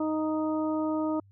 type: harmonic tone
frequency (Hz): 311.1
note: D#4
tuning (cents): 0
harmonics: 1 / 2 / 3 / 4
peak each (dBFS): -27 / -33 / -37 / -39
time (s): 0-1.2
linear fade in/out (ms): 5
effects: added 99 Hz sine -54 dBFS peak until 1.31 s